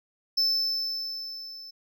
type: tone with level ramp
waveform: triangle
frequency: 5274 Hz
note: E8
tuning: in tune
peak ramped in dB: -19 to -40 dBFS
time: 0.37-1.71 s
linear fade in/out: 10 ms
effects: none